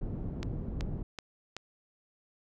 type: low-pass noise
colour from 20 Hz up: pink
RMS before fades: -36 dBFS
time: 0.01-1.03 s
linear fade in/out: 5 ms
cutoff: 280 Hz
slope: 12 dB/octave
type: click train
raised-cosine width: 0.2 ms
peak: -21 dBFS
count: 4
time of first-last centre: 0.43-1.566 s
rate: 2.64 Hz
effects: none